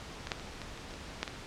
clicks, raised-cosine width 0.2 ms, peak -20 / -13 / -27 / -23 / -29 / -30 / -27 / -13 / -20 dBFS, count 9, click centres 0.271 / 0.318 / 0.397 / 0.617 / 0.776 / 0.909 / 0.939 / 1.23 / 1.278 s, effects pink hiss -45 dBFS RMS until 1.46 s + low-pass 6000 Hz 12 dB/octave

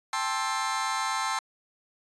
sawtooth chord, A minor seventh, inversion third, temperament just, 792 / 880 / 1056 / 1320 Hz, G5 / A5 / C6 / E6, +18 / 0 / +16 / +2 cents, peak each -31 / -28 / -27 / -29 dBFS, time 0.13-1.39 s, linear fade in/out 2 ms, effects resampled to 22050 Hz

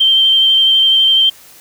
sine tone with vibrato, 3136 Hz, G7, in tune, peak -7 dBFS, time 0-1.3 s, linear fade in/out 10 ms, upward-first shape square, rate 12 Hz, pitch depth 10 cents each way, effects white hiss -41 dBFS RMS until 1.6 s

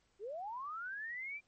sine linear sweep, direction up, 370 to 2388 Hz, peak -40 dBFS, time 0.19-1.41 s, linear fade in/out 50 ms, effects pink hiss -75 dBFS RMS until 1.47 s + MP3 32 kbps

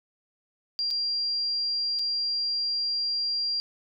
sine tone with dropouts, 4760 Hz, D8, 22 cents sharp, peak -25 dBFS, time 0.79-3.6 s, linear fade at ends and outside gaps 0 ms, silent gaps 0.905-0.91 / 1.989-1.993 s, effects none

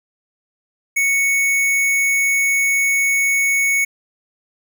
square tone, 2218 Hz, C#7, in tune, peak -15 dBFS, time 0.96-3.85 s, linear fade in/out 10 ms, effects none

